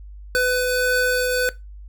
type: tone pair together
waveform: square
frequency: 501.2 / 1502 Hz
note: B4 / F#6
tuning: +25 / +26 cents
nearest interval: octave + perfect fifth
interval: 1901 cents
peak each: -21 dBFS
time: 0.35-1.49 s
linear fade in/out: 0 ms
effects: noise-tail reverb RT60 0.2 s tail -18 dB re dry + added 50 Hz sine -36 dBFS peak until 1.88 s